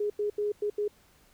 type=tone bursts at uneven times; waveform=sine; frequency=415.3 Hz; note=G#4; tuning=in tune; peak=-26 dBFS; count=5; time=0-0.1 / 0.19-0.3 / 0.38-0.52 / 0.62-0.7 / 0.78-0.88 s; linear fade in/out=5 ms; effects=pink hiss -62 dBFS RMS until 1.33 s